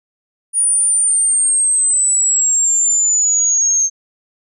sine exponential sweep, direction down, 9600 to 6360 Hz, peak -11 dBFS, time 0.53-3.9 s, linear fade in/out 50 ms, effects none

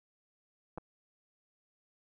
clicks, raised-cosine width 1 ms, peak -28 dBFS, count 2, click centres 0.776 / 0.782 s, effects none

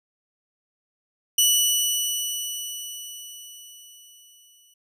15% pulse tone with exponential decay, 2956 Hz, F#7, 2 cents flat, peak -8 dBFS, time 1.38-4.74 s, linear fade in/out 5 ms, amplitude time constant 730 ms, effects none

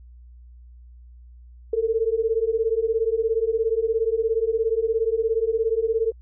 sine beating tone pair, 440 / 457 Hz, A4 / A#4, 0 / -34 cents, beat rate 17 Hz, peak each -23 / -22 dBFS, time 1.73-6.12 s, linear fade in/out 5 ms, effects added 60 Hz sine -43 dBFS peak until 6.21 s

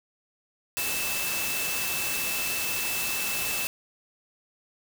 sine tone in noise, 2637 Hz, E7, in tune, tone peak -32 dBFS, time 0.77-3.67 s, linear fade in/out 0 ms, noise white, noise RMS -30 dBFS, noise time 0.77-3.67 s, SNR -5 dB, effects none

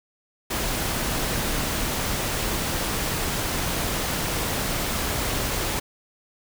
pink noise, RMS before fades -26 dBFS, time 0.5-5.8 s, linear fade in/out 10 ms, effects none

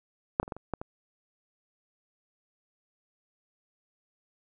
clicks, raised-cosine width 1 ms, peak -8 / -20 / -28 / -20 / -28 / -16 / -23 dBFS, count 7, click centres 0.399 / 0.43 / 0.479 / 0.522 / 0.566 / 0.737 / 0.815 s, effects none

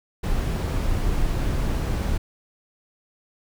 brown noise, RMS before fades -23 dBFS, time 0.23-2.18 s, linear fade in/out 10 ms, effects none

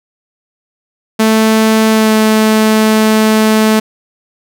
sawtooth tone with pitch glide, 220 to 217.6 Hz, A3 to A3, 0 to -19 cents, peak -3 dBFS, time 1.19-3.8 s, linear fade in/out 10 ms, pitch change -19 cents, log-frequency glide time 1.9-2.13 s, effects none

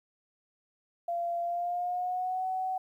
sine tone with pitch glide, 688 to 750.3 Hz, F5 to F#5, -26 to +24 cents, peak -29 dBFS, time 1.08-2.78 s, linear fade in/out 5 ms, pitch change +150 cents, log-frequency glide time 1.42-2.47 s, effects 11-bit

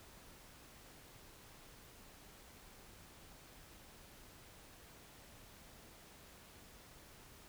silence, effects pink hiss -59 dBFS RMS until 7.48 s

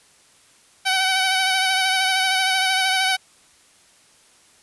10% pulse tone with vibrato, 758 Hz, F#5, 42 cents sharp, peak -9 dBFS, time 0.85-3.17 s, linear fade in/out 20 ms, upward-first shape sine, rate 13 Hz, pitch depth 30 cents each way, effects white hiss -54 dBFS RMS until 4.62 s + resampled to 24000 Hz

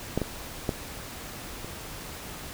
clicks, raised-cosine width 2 ms, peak -11 / -14 / -12 / -24 dBFS, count 4, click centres 0.176 / 0.217 / 0.692 / 1.646 s, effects pink hiss -40 dBFS RMS until 2.53 s

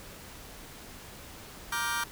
sawtooth chord, G minor seventh, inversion first, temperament just, 940.8 / 1176 / 1411.2 / 1568 Hz, Bb5 / D6 / F6 / G6, +16 / +2 / +18 / 0 cents, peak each -31 dBFS, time 1.72-2.04 s, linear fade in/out 5 ms, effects pink hiss -47 dBFS RMS until 2.11 s

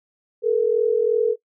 sine tone pair together, 432.4 / 475.3 Hz, A4 / A#4, -30 / +34 cents, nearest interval major second, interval 164 cents, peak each -19 dBFS, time 0.42-1.36 s, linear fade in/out 50 ms, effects noise-tail reverb RT60 0.1 s tail -21 dB re dry

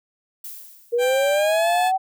violet noise with exponential decay, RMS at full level -33 dBFS, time 0.44-1.32 s, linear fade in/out 5 ms, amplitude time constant 190 ms
sine linear sweep, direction up, 466.2 to 770 Hz, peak -17 dBFS, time 0.92-1.98 s, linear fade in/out 20 ms
15% pulse tone with pitch glide, 788 to 864.3 Hz, G5 to A5, +9 to -31 cents, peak -17 dBFS, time 0.98-1.92 s, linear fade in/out 50 ms, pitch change +160 cents, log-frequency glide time 1.33-1.68 s
effects none

